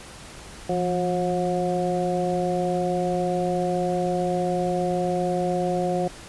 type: harmonic tone with a mistuned harmonic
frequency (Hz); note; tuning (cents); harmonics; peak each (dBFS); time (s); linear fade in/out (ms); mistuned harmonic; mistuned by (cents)
180; F#3; -47; 1 / 2 / 3 / 4; -27 / -27 / -27 / -27; 0.69-6.08; 5; 1; -67
effects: pink hiss -42 dBFS RMS until 6.28 s + resampled to 24000 Hz